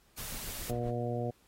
white noise, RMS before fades -42 dBFS, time 0.17-0.71 s, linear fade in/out 10 ms
brown noise with tremolo, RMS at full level -42 dBFS, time 0.18-0.91 s, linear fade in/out 5 ms, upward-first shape triangle, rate 7.6 Hz, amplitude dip 80%
harmonic tone, 120 Hz, B2, 49 cents flat, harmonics 1 / 2 / 3 / 4 / 5 / 6, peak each -35 / -39 / -41 / -38 / -40 / -41 dBFS, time 0.69-1.31 s, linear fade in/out 10 ms
effects pink hiss -67 dBFS RMS until 1.47 s + AAC 48 kbps

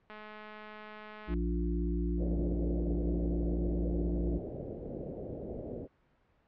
click train, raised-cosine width 0.3 ms, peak -30 dBFS, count 265, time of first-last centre 0.1-1.339 s, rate 213 Hz
harmonic tone, 58.27 Hz, A#1, in tune, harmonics 1 / 3 / 5 / 6, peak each -31 / -36 / -38 / -39 dBFS, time 1.27-4.41 s, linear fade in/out 50 ms
white low-pass noise, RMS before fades -41 dBFS, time 2.17-5.88 s, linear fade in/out 50 ms, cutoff 600 Hz, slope 48 dB/octave
effects pink hiss -70 dBFS RMS until 6.47 s + low-pass 2000 Hz 12 dB/octave

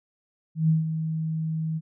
sine tone with ADSR envelope, 159.4 Hz, D#3, 42 cents sharp, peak -16 dBFS, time 0.55-1.81 s, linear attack 140 ms, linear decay 150 ms, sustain -9 dB, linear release 42 ms, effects none

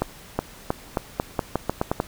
accelerating click train, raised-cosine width 1 ms, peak -7 dBFS, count 11, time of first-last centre 0.02-2.001 s, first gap 370 ms, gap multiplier 0.85, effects pink hiss -45 dBFS RMS until 2.07 s

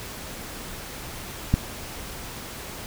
click, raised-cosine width 5 ms, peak -5 dBFS, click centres 1.54 s, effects pink hiss -37 dBFS RMS until 2.86 s

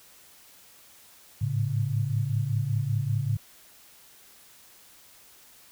sine tone cluster, 104.3 / 109.5 / 139.6 Hz, G#2 / A2 / C#3, +8 / -8 / +13 cents, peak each -32 / -27 / -28 dBFS, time 1.41-3.37 s, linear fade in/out 10 ms, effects white hiss -54 dBFS RMS until 5.71 s

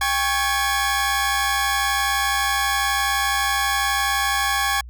sawtooth tone cluster, 799 / 1107 / 1690 Hz, G5 / C#6 / G#6, +33 / -3 / +30 cents, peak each -20 dBFS, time 0.01-4.81 s, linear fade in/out 5 ms, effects added 60 Hz sine -35 dBFS peak until 4.89 s

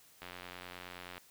click train, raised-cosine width 0.3 ms, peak -29 dBFS, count 87, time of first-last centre 0.22-1.18 s, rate 89.6 Hz, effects white hiss -62 dBFS RMS until 1.3 s

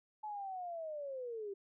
sine linear sweep, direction down, 863 to 386.5 Hz, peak -40 dBFS, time 0.23-1.54 s, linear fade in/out 10 ms, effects none

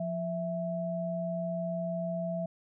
sine tone pair together, 174.61 / 659.2 Hz, F3 / E5, 0 / 0 cents, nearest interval octave + major seventh, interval 2300 cents, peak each -34 / -33 dBFS, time 0-2.46 s, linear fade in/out 5 ms, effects none

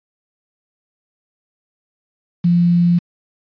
sine tone with quantisation, 173.4 Hz, F3, 12 cents flat, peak -10 dBFS, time 2.44-2.99 s, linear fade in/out 10 ms, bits 6, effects resampled to 11025 Hz

